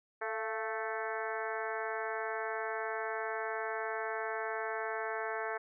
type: harmonic tone with a mistuned harmonic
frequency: 220 Hz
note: A3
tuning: in tune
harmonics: 2 / 3 / 4 / 5 / 6 / 7 / 8 / 9 / 10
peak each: -40 / -41 / -42 / -45 / -44 / -43 / -43 / -49 / -50 dBFS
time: 0.21-5.58 s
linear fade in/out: 10 ms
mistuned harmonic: 3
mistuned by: +44 cents
effects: none